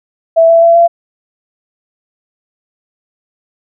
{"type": "tone with pitch steps", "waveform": "sine", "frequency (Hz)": [659, 666.3, 673.6, 681.1], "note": ["E5", "E5", "E5", "F5"], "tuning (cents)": [-1, 18, 37, -44], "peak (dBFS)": -3, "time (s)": [0.36, 0.88], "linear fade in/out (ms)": 20, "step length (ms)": 130, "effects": []}